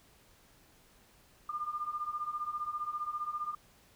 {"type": "beating tone pair", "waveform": "sine", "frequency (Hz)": [1195, 1210], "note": ["D6", "D#6"], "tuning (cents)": [30, -49], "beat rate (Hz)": 15, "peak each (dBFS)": [-39, -36], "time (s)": [1.49, 3.55], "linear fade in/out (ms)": 5, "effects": ["pink hiss -63 dBFS RMS until 3.95 s"]}